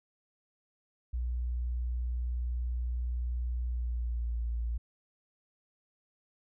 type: tone with pitch glide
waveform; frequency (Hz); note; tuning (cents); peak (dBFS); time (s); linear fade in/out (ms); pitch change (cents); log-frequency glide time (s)
sine; 60.6 to 57.96; B1 to A#1; -32 to -9; -30; 1.13-4.78; 10; -77; 3.67-4.37
effects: none